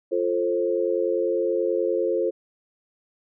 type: chord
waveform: sine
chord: F major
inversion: none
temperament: equal with one note detuned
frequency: 349.2 / 440 / 529.6 Hz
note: F4 / A4 / C5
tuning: 0 / 0 / +21 cents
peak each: -25 dBFS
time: 0.11-2.31 s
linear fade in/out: 20 ms
effects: none